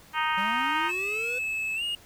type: harmonic tone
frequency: 311.1 Hz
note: D#4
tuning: in tune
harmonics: 3 / 4 / 5 / 6 / 7 / 8 / 9 / 10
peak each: -28 / -30 / -32 / -34 / -35 / -36 / -37 / -38 dBFS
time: 0.13-0.92 s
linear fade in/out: 50 ms
type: linear sweep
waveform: square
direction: up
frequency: 185 to 505 Hz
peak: -36 dBFS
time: 0.37-1.39 s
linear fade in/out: 10 ms
type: tone with pitch glide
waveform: triangle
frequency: 2600 to 2852 Hz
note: E7 to F7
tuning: -24 to +36 cents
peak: -26 dBFS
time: 0.89-1.95 s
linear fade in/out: 2 ms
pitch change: +160 cents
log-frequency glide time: 1.75-1.83 s
effects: pink hiss -53 dBFS RMS until 2.05 s